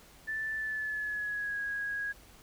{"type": "tone with pitch glide", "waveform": "sine", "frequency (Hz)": [1760, 1651.7], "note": ["A6", "G#6"], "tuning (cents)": [0, -10], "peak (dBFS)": -32, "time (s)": [0.27, 2.13], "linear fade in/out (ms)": 20, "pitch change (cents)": -110, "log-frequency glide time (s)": [0.56, 1.58], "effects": ["added 50 Hz sine -62 dBFS peak until 2.42 s", "pink hiss -57 dBFS RMS until 2.42 s"]}